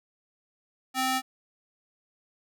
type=tone with high-pass filter; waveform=square; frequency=260 Hz; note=C4; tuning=11 cents flat; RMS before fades=-27 dBFS; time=0.94-1.22 s; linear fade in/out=50 ms; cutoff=620 Hz; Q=0.74; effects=none